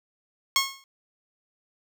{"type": "tone with exponential decay", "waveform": "10% pulse", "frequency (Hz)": 1088, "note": "C#6", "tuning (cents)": -33, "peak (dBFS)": -8, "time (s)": [0.56, 0.84], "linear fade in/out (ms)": 1, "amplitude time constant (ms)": 59, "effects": []}